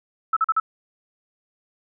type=tone bursts; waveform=sine; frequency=1310 Hz; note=E6; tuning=11 cents flat; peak=-16 dBFS; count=4; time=0.33-0.6 s; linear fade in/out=5 ms; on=36 ms; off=42 ms; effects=none